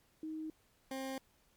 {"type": "tone pair in turn", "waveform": ["sine", "20% pulse"], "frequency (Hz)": [314.2, 265.8], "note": ["D#4", "C4"], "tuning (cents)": [17, 27], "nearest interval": "minor third", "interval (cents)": 290, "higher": "first", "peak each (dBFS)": [-39, -34], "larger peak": "second", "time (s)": [[0.23, 0.5], [0.91, 1.18]], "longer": "neither", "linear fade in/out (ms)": 2, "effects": ["pink hiss -71 dBFS RMS until 1.56 s", "MP3 96 kbps"]}